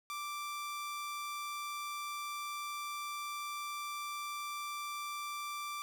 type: tone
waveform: sawtooth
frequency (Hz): 1174.7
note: D6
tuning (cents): 0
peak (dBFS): -35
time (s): 0.1-5.82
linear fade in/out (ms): 0
effects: none